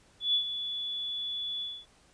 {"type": "tone with ADSR envelope", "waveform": "sine", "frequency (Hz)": 3432, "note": "A7", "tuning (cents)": -44, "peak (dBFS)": -22, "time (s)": [0.2, 1.86], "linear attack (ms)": 140, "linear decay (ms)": 93, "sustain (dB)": -10, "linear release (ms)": 250, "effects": ["pink hiss -62 dBFS RMS until 2.13 s", "resampled to 22050 Hz"]}